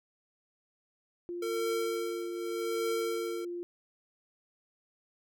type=tone; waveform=sine; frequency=349.2 Hz; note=F4; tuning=in tune; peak=-35 dBFS; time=1.29-3.63 s; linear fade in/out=0 ms
type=tone with tremolo; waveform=square; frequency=453.8 Hz; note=A#4; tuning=47 cents flat; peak=-30 dBFS; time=1.42-3.45 s; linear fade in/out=5 ms; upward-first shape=triangle; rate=0.84 Hz; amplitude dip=80%
effects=none